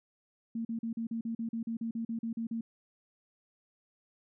sine tone bursts, 228.5 Hz, A#3, 34 cents flat, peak -32 dBFS, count 15, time 0.55-2.61 s, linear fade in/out 5 ms, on 100 ms, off 40 ms, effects none

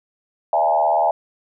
sine tone with frequency modulation, 750 Hz, F#5, 23 cents sharp, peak -14 dBFS, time 0.53-1.11 s, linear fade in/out 2 ms, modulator 77.3 Hz, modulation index 1.9, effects none

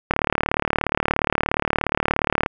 click train, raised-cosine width 0.5 ms, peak -3 dBFS, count 88, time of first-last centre 0.11-2.461 s, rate 37 Hz, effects none

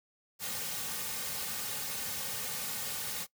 white noise with comb filter, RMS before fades -37 dBFS, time 0.39-3.27 s, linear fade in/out 50 ms, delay 3 ms, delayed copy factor -0.95, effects noise-tail reverb RT60 0.1 s tail -20 dB re dry

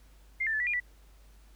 sine tone with pitch steps, 2108 / 1782 / 1735 / 1953 / 2419 / 1963 Hz, C7 / A6 / A6 / B6 / D#7 / B6, +12 / +22 / -25 / -20 / -49 / -11 cents, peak -27 dBFS, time 0.4-0.802 s, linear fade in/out 10 ms, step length 67 ms, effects added 50 Hz sine -54 dBFS peak until 1.55 s + pink hiss -64 dBFS RMS until 1.55 s

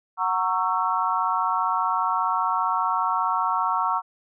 sine chord, F# dominant seventh, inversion none, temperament just, 740 / 925 / 1110 / 1332 Hz, F#5 / A#5 / C#6 / E6, 0 / -14 / +2 / +18 cents, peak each -29 / -25 / -25 / -27 dBFS, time 0.17-4.02 s, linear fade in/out 50 ms, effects none

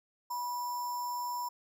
sine tone with sample-and-hold, 978 Hz, B5, 17 cents flat, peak -33 dBFS, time 0.3-1.49 s, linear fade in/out 10 ms, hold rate 6300 Hz, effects none

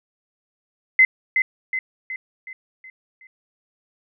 sine tone with echo, 2052 Hz, C7, 34 cents flat, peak -9 dBFS, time 0.99-1.05 s, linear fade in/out 2 ms, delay 370 ms, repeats 6, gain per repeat -6 dB, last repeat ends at 3.27 s, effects none

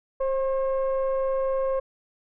sine tone with frequency modulation, 532 Hz, C5, 29 cents sharp, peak -21 dBFS, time 0.2-1.8 s, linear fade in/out 10 ms, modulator 544 Hz, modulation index 0.55, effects tanh soft clip ceiling -18 dBFS

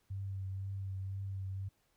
sine tone with vibrato, 96.7 Hz, G2, 23 cents flat, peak -37 dBFS, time 0.1-1.69 s, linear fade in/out 10 ms, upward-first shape triangle, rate 2 Hz, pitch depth 27 cents each way, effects pink hiss -75 dBFS RMS until 1.96 s

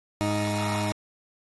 20% pulse tone pair together, 103.83 / 312.1 Hz, G#2 / D#4, 0 / +5 cents, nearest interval octave + perfect fifth, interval 1905 cents, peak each -22 / -22 dBFS, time 0.21-0.92 s, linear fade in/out 0 ms, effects AAC 32 kbps

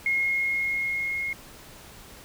sine tone with level ramp, 2153 Hz, C7, 49 cents sharp, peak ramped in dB -21 to -27 dBFS, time 0.06-1.33 s, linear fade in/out 2 ms, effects pink hiss -47 dBFS RMS until 2.24 s

